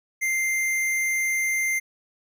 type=tone with hard clipping; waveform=sine; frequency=2093 Hz; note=C7; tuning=in tune; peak=-23 dBFS; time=0.21-1.8 s; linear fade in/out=20 ms; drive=17 dB; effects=none